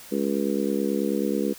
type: harmonic tone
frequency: 69.3 Hz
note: C#2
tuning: in tune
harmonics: 3 / 4 / 5 / 6 / 7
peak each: -27 / -28 / -29 / -30 / -30 dBFS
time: 0.11-1.54 s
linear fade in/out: 20 ms
effects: white hiss -45 dBFS RMS until 1.58 s